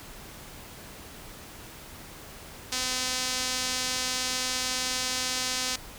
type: tone with band-pass filter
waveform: sawtooth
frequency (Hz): 254.9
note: C4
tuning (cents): -45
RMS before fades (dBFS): -30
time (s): 2.72-5.76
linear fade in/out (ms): 5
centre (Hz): 5600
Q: 1.3
effects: pink hiss -45 dBFS RMS until 5.98 s